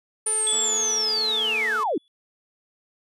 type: linear sweep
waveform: sine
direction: down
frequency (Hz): 9440 to 250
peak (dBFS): -21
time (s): 0.26-1.98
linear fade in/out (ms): 5
type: tone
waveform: sawtooth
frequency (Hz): 433.1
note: A4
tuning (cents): -27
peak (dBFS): -28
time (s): 0.26-1.84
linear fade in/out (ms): 10
type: tone with exponential decay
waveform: triangle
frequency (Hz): 3426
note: A7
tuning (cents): -47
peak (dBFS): -22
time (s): 0.47-2.08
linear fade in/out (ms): 0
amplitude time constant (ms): 350
type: tone with tremolo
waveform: 10% pulse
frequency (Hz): 231.1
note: A#3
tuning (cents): -15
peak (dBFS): -29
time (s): 0.53-1.8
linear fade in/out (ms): 0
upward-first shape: triangle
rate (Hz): 1.3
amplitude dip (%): 40
effects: resampled to 32000 Hz